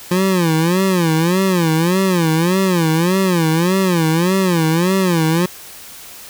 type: tone with vibrato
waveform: 25% pulse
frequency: 174.61 Hz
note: F3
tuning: in tune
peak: -9 dBFS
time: 0.11-5.46 s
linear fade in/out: 5 ms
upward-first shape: sine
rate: 1.7 Hz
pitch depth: 170 cents each way
effects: white hiss -36 dBFS RMS until 6.29 s